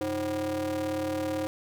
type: ring-modulated tone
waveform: square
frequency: 110 Hz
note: A2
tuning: in tune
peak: -26 dBFS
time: 0.01-1.47 s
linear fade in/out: 0 ms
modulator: 421 Hz
effects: 10-bit